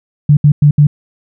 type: tone bursts at uneven times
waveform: sine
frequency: 146.83 Hz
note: D3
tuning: in tune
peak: -3 dBFS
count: 4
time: 0.29-0.37 / 0.44-0.52 / 0.62-0.71 / 0.78-0.87 s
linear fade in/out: 5 ms
effects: none